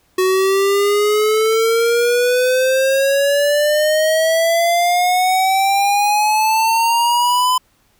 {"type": "exponential sweep", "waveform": "square", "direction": "up", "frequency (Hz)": [370, 1016], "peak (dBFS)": -13, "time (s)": [0.18, 7.58], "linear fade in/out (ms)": 5, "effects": ["pink hiss -58 dBFS RMS until 7.99 s"]}